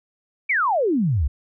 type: exponential sweep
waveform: sine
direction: down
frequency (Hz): 2401 to 60.5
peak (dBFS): -17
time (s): 0.49-1.28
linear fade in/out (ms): 10
effects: none